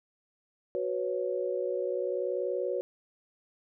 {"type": "chord", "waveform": "sine", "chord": "F# suspended fourth", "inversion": "none", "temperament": "equal", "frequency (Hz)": [370, 493.9, 554.4], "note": ["F#4", "B4", "C#5"], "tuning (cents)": [0, 0, 0], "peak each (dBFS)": -33, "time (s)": [0.75, 2.81], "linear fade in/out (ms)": 0, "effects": []}